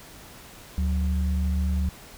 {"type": "tone pair together", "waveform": "sine", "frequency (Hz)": [72.91, 185], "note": ["D2", "F#3"], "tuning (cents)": [-12, 0], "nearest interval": "octave + major third", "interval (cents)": 1612, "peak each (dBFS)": [-22, -30], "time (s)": [0.78, 1.89], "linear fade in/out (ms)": 0, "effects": ["pink hiss -46 dBFS RMS until 2.17 s"]}